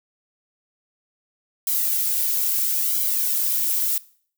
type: noise with flanger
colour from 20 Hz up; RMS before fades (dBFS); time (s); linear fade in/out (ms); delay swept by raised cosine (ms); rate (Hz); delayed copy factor
violet; -22; 1.67-3.98; 2; 1.1 to 2.5; 0.76; -0.65
effects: noise-tail reverb RT60 0.5 s tail -20 dB re dry